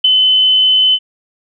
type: tone with ADSR envelope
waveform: sine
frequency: 3035 Hz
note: F#7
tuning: 43 cents sharp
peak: -4 dBFS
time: 0.04-0.99 s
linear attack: 7 ms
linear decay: 11 ms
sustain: -3 dB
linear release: 52 ms
effects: none

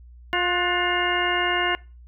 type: harmonic tone with a mistuned harmonic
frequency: 353.7 Hz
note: F4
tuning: 22 cents sharp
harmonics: 1 / 2 / 3 / 4 / 5 / 6 / 8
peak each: -28 / -28 / -28 / -28 / -28 / -28 / -28 dBFS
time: 0.33-1.75 s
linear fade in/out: 0 ms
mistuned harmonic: 4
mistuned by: +65 cents
effects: noise-tail reverb RT60 0.3 s tail -22 dB re dry + added 60 Hz sine -43 dBFS peak until 2.07 s

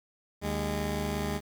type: tone pair together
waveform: 15% pulse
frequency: 76.6 / 204.5 Hz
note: D#2 / G#3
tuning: -27 / -26 cents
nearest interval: octave + perfect fourth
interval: 1701 cents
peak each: -26 dBFS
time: 0.41-1.41 s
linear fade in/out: 50 ms
effects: 9-bit

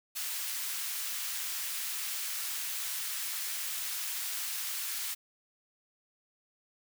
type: high-pass noise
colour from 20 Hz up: white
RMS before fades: -36 dBFS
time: 0.15-5.15 s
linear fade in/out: 20 ms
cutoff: 1400 Hz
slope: 12 dB/octave
effects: none

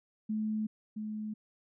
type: tone pair in turn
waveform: sine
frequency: 215.8 / 214.2 Hz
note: A3 / A3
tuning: -33 / -46 cents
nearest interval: unison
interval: 13 cents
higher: first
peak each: -30 / -35 dBFS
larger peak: first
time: 0.29-0.67 / 0.96-1.34 s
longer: neither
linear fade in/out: 10 ms
effects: none

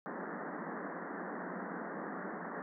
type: band-pass noise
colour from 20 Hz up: pink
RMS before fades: -42 dBFS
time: 0.06-2.62 s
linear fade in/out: 0 ms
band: 170 to 1900 Hz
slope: 96 dB/octave
effects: none

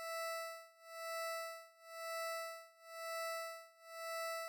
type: tone with tremolo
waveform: 20% pulse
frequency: 659.3 Hz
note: E5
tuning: in tune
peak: -35 dBFS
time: 0-4.48 s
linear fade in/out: 0 ms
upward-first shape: sine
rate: 1 Hz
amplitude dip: 95%
effects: none

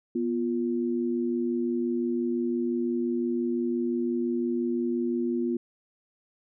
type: tone pair together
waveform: sine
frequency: 243.4 / 349.2 Hz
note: B3 / F4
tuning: -25 / 0 cents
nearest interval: tritone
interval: 625 cents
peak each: -27 / -28 dBFS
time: 0.15-5.57 s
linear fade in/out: 5 ms
effects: none

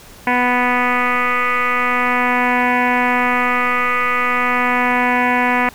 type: tone with frequency modulation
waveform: sine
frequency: 494.2 Hz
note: B4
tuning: 1 cent sharp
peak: -13 dBFS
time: 0.27-5.69 s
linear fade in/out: 2 ms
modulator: 247 Hz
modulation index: 7.7
effects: pink hiss -41 dBFS RMS until 5.74 s

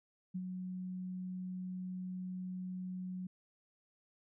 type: tone with ADSR envelope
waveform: sine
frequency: 183.8 Hz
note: F#3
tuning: 11 cents flat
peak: -35 dBFS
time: 0.34-3.27 s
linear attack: 16 ms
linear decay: 53 ms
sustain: -4 dB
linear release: 5 ms
effects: none

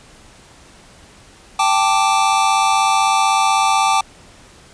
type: chord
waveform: square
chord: G suspended second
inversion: none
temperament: equal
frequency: 784 / 880 / 1174.7 Hz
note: G5 / A5 / D6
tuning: 0 / 0 / 0 cents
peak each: -18 dBFS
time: 1.59-4.01 s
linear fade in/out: 5 ms
effects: pink hiss -45 dBFS RMS until 4.73 s + resampled to 22050 Hz

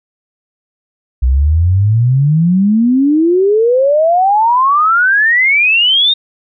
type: exponential sweep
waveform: sine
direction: up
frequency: 60.7 to 3729 Hz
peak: -7 dBFS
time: 1.22-6.14 s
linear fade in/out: 10 ms
effects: none

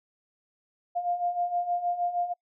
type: beating tone pair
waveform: sine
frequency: 699 / 705.4 Hz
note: F5 / F5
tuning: +1 / +17 cents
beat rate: 6.4 Hz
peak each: -32 / -27 dBFS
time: 0.95-2.34 s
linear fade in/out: 20 ms
effects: noise-tail reverb RT60 0.1 s tail -26 dB re dry

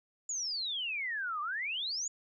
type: exponential two-way sweep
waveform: sine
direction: down then up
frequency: 7040 to 1154 to 7040 Hz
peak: -33 dBFS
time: 0.29-2.08 s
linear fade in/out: 5 ms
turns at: 1.41 s
effects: none

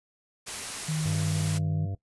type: noise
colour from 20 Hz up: white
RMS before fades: -35 dBFS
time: 0.46-1.59 s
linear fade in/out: 20 ms
type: tone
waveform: sine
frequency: 155.56 Hz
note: D#3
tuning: in tune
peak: -26 dBFS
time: 0.88-1.86 s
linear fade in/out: 10 ms
type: harmonic tone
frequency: 98 Hz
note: G2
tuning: in tune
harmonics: 1 / 2 / 3 / 4 / 5 / 6 / 7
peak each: -30 / -47 / -45 / -51 / -49 / -53 / -49 dBFS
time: 1.05-1.95 s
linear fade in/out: 5 ms
effects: noise-tail reverb RT60 0.1 s tail -17 dB re dry + resampled to 24000 Hz

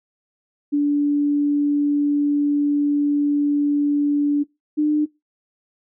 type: tone pair in turn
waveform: sine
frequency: 290 / 300.6 Hz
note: D4 / D4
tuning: -22 / +40 cents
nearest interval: minor second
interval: 62 cents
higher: second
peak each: -15 dBFS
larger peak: neither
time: 0.72-4.44 / 4.77-5.06 s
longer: first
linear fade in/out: 20 ms
effects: noise-tail reverb RT60 0.2 s tail -21 dB re dry

